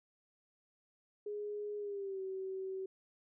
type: tone with pitch glide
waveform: sine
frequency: 415.3 to 380.8 Hz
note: G#4 to F#4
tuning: 0 to +50 cents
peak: -38 dBFS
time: 1.26-2.86 s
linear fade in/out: 5 ms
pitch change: -150 cents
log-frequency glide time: 1.78-2.21 s
effects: none